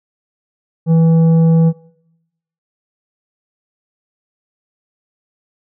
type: tone with tanh clipping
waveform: sine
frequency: 163.8 Hz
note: E3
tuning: 11 cents flat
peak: -9 dBFS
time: 0.86-1.73 s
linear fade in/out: 50 ms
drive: 8 dB
effects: noise-tail reverb RT60 0.9 s tail -23 dB re dry